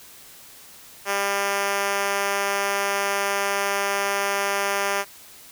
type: tone with high-pass filter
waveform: 5% pulse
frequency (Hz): 199.3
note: G3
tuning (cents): +29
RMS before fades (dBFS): -24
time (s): 1.05-5.05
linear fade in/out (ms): 50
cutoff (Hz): 430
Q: 1.1
effects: white hiss -46 dBFS RMS until 5.51 s